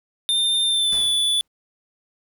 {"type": "tone with pitch glide", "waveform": "square", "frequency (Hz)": [3606, 3465], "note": ["A7", "A7"], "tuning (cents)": [42, -27], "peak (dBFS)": -18, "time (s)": [0.29, 1.41], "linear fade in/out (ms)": 0, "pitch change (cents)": -69, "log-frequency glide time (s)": [0.66, 1.02]}
{"type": "noise with exponential decay", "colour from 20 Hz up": "pink", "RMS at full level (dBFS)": -35, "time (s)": [0.92, 1.48], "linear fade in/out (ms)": 5, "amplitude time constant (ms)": 120}
{"effects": []}